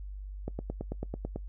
click train, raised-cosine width 2 ms, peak -21 dBFS, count 9, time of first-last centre 0.48-1.36 s, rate 9.09 Hz, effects noise-tail reverb RT60 0.1 s tail -22 dB re dry + added 49 Hz sine -38 dBFS peak until 1.48 s

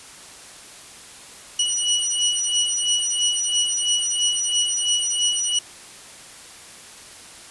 20% pulse beating tone pair, 2928 / 2931 Hz, F#7 / F#7, -19 / -17 cents, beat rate 3 Hz, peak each -17 dBFS, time 1.59-5.59 s, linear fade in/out 5 ms, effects white hiss -42 dBFS RMS until 7.5 s + resampled to 24000 Hz

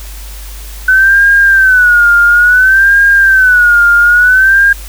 sine tone with vibrato, 1507 Hz, F#6, 31 cents sharp, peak -3 dBFS, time 0.88-4.73 s, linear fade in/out 5 ms, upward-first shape sine, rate 0.58 Hz, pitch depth 120 cents each way, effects added 50 Hz sine -24 dBFS peak until 4.88 s + white hiss -32 dBFS RMS until 4.88 s

